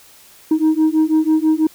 sine beating tone pair, 311.1 / 317.2 Hz, D#4 / D#4, 0 / +33 cents, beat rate 6.1 Hz, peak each -13 dBFS, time 0.51-1.67 s, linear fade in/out 5 ms, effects tanh soft clip ceiling -9 dBFS + white hiss -46 dBFS RMS until 1.74 s

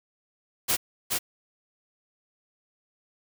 white noise with echo, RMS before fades -24 dBFS, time 0.68-0.77 s, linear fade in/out 20 ms, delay 420 ms, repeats 1, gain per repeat -3 dB, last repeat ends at 1.19 s, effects none

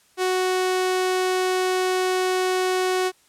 sawtooth tone, 370 Hz, F#4, in tune, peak -16 dBFS, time 0.17-3.12 s, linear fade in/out 50 ms, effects white hiss -59 dBFS RMS until 3.28 s + low-pass 11000 Hz 12 dB/octave

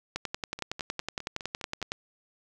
two click trains, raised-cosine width 0.2 ms, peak -22 / -14 dBFS, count 7 / 20, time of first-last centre 0.59-1.817 / 0.16-1.919 s, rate 4.89 / 10.8 Hz, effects none

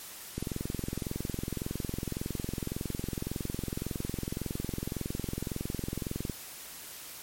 click train, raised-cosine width 3 ms, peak -20 dBFS, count 130, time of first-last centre 0.38-6.297 s, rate 21.8 Hz, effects white hiss -45 dBFS RMS until 7.22 s + MP3 64 kbps

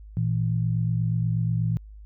sine tone pair together, 115.2 / 163.51 Hz, A#2 / E3, -20 / -14 cents, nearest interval tritone, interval 606 cents, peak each -23 / -26 dBFS, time 0.17-1.77 s, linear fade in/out 0 ms, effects added 52 Hz sine -41 dBFS peak until 2.05 s

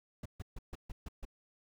brown noise bursts, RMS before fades -41 dBFS, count 7, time 0.23-1.252 s, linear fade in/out 5 ms, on 26 ms, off 140 ms, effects none

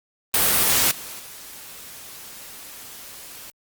white noise with level steps, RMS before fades -18 / -36 / -40 dBFS, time 0.34-3.5 s, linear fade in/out 0 ms, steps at 0.91 / 1.19 s, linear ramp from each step 2 ms, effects Opus 32 kbps

